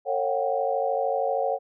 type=tone cluster; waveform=sine; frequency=454.4 / 549 / 725 / 778 Hz; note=A#4 / C#5 / F#5 / G5; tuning=-44 / -17 / -35 / -13 cents; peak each=-30 / -26 / -28 / -30 dBFS; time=0.05-1.59 s; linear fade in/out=50 ms; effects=none